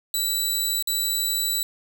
15% pulse tone with dropouts, 3951 Hz, B7, in tune, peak -15 dBFS, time 0.14-1.63 s, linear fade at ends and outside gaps 1 ms, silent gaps 0.825-0.873 s, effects none

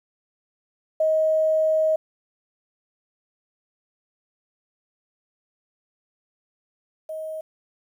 sine tone pair in turn, 630 / 630 Hz, D#5 / D#5, +21 / +21 cents, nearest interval unison, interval 0 cents, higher neither, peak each -17 / -29 dBFS, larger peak first, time 1-1.96 / 7.09-7.41 s, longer first, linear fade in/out 5 ms, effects 9-bit

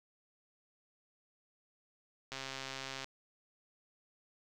click train, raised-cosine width 0.2 ms, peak -24 dBFS, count 98, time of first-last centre 2.32-3.044 s, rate 134 Hz, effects none

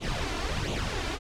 pink noise with flanger, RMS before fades -30 dBFS, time 0-1.19 s, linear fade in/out 50 ms, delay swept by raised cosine 0.28 to 2.98 ms, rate 1.4 Hz, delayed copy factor +0.65, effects low-pass 5000 Hz 12 dB/octave

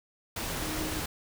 sine tone in noise, 311.1 Hz, D#4, in tune, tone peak -36 dBFS, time 0.62-1 s, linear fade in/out 5 ms, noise pink, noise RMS -34 dBFS, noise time 0.36-1.06 s, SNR -5 dB, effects none

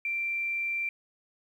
sine tone, 2356 Hz, D7, 5 cents sharp, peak -28 dBFS, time 0.05-0.89 s, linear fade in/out 2 ms, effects 10-bit

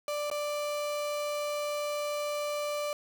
35% pulse tone with dropouts, 589 Hz, D5, 5 cents sharp, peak -29 dBFS, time 0.08-2.93 s, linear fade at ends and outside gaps 1 ms, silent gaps 0.301-0.313 s, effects none

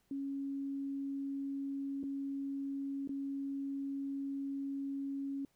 sine tone with dropouts, 276.2 Hz, C#4, 6 cents flat, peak -36 dBFS, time 0.11-5.45 s, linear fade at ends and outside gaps 2 ms, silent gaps 2.031-2.037 / 3.075-3.092 s, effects pink hiss -75 dBFS RMS until 5.55 s

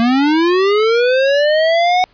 square linear sweep, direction up, 227.2 to 742 Hz, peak -11 dBFS, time 0-2.04 s, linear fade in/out 0 ms, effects pink hiss -52 dBFS RMS until 2.13 s + resampled to 11025 Hz

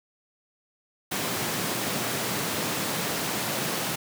pink high-pass noise, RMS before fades -29 dBFS, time 1.11-3.96 s, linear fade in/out 10 ms, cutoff 130 Hz, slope 24 dB/octave, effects none

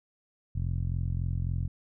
10% pulse tone with low-pass filter, 43.65 Hz, F1, in tune, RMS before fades -30 dBFS, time 0.55-1.68 s, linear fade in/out 10 ms, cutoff 110 Hz, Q 1.9, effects none

